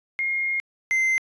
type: tone pair in turn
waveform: sine / triangle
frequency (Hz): 2137 / 2076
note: C7 / C7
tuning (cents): +36 / -14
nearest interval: minor second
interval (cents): 50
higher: first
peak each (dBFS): -22 / -17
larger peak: second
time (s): 0.19-0.6 / 0.91-1.18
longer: first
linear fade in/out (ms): 0
effects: resampled to 22050 Hz